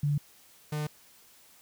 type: tone pair in turn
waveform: sine / 45% pulse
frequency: 145.3 / 150.56 Hz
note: D3 / D3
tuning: -18 / +43 cents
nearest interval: minor second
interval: 61 cents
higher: second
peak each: -24 / -30 dBFS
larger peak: first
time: 0.03-0.18 / 0.72-0.87 s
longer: neither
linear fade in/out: 5 ms
effects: white hiss -58 dBFS RMS until 1.61 s